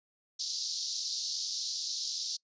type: band-pass noise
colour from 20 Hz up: pink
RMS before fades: -36 dBFS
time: 0.39-2.37 s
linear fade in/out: 10 ms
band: 4100 to 6100 Hz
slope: 48 dB/octave
effects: noise-tail reverb RT60 0.1 s tail -25 dB re dry + resampled to 16000 Hz